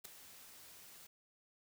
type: noise with ADSR envelope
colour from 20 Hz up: white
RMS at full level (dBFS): -45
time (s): 0.04-1.07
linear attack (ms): 14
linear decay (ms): 4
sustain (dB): -12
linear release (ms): 6
effects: none